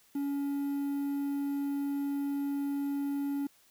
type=tone with quantisation; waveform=triangle; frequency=281.9 Hz; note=C#4; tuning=29 cents sharp; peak=-28 dBFS; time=0.15-3.47 s; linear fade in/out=5 ms; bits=9; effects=white hiss -64 dBFS RMS until 3.7 s